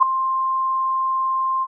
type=tone with ADSR envelope; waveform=sine; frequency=1053 Hz; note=C6; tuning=11 cents sharp; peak=-6 dBFS; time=0-1.67 s; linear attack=25 ms; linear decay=4 ms; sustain=-12 dB; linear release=46 ms; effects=none